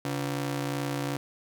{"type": "ring-modulated tone", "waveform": "sawtooth", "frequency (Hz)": 211.2, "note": "G#3", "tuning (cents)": 29, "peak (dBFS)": -22, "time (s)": [0.05, 1.17], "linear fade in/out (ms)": 2, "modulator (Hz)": 74.3, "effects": []}